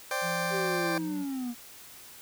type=chord; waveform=20% pulse; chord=C suspended second; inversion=none; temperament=just; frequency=523.3 / 588.7 / 784.9 Hz; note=C5 / D5 / G5; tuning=0 / +4 / +2 cents; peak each=-29 dBFS; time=0.11-0.98 s; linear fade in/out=2 ms
type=tone with pitch glide; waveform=triangle; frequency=171.3 to 188.97 Hz; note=F3 to F#3; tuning=-33 to +37 cents; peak=-34 dBFS; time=0.21-1.26 s; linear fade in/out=50 ms; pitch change=+170 cents; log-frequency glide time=1.04-1.12 s
type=linear sweep; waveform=triangle; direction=down; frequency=398.3 to 233.1 Hz; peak=-29 dBFS; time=0.5-1.55 s; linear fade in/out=50 ms
effects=white hiss -49 dBFS RMS until 2.21 s